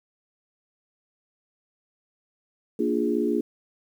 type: chord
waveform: sine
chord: Bb dominant seventh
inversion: none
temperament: equal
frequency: 233.1 / 293.7 / 349.2 / 415.3 Hz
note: Bb3 / D4 / F4 / Ab4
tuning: 0 / 0 / 0 / 0 cents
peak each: -27 dBFS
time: 2.79-3.41 s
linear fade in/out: 5 ms
effects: 9-bit